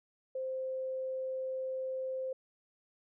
sine tone, 522 Hz, C5, 4 cents flat, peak -34 dBFS, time 0.35-2.33 s, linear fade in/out 5 ms, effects none

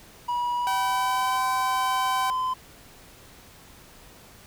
triangle tone with pitch glide, 969 to 1023.7 Hz, B5 to C6, -33 to -38 cents, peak -22 dBFS, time 0.28-2.54 s, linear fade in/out 10 ms, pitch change +95 cents, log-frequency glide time 0.56-1.4 s
sawtooth tone, 768 Hz, G5, 36 cents flat, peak -23 dBFS, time 0.67-2.3 s, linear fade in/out 0 ms
effects pink hiss -50 dBFS RMS until 4.46 s

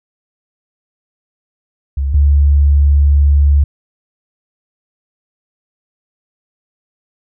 sine tone pair in turn, 68.8 / 71.59 Hz, C#2 / D2, -12 / -44 cents, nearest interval minor second, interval 68 cents, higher second, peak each -13 / -6 dBFS, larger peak second, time 1.97-2.14 / 2.14-3.64 s, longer second, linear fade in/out 5 ms, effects none

